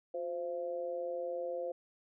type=tone with amplitude modulation; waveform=sine; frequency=520 Hz; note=C5; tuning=11 cents flat; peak=-31 dBFS; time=0.14-1.72 s; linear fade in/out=5 ms; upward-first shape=sine; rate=163 Hz; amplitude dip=85%; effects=none